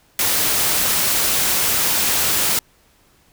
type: noise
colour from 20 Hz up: white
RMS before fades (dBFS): -18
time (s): 0.19-2.59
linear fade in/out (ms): 2
effects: pink hiss -56 dBFS RMS until 3.32 s